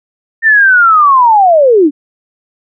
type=linear sweep; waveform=sine; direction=down; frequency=1823 to 268.8 Hz; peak=-3 dBFS; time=0.42-1.91 s; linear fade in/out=50 ms; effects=none